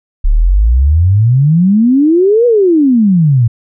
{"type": "exponential two-way sweep", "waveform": "sine", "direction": "up then down", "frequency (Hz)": [33.43, 493.9, 110.9], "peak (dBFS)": -5, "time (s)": [0.24, 3.48], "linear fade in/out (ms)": 10, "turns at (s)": 2.46, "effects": []}